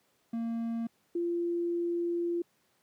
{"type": "tone pair in turn", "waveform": ["triangle", "sine"], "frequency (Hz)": [230.2, 344], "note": ["A#3", "F4"], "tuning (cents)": [-22, -26], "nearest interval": "perfect fifth", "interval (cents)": 696, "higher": "second", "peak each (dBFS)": -28, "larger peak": "neither", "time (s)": [[0.33, 0.87], [1.15, 2.42]], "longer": "second", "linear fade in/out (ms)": 5, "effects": ["pink hiss -71 dBFS RMS until 2.82 s", "high-pass 150 Hz 12 dB/octave"]}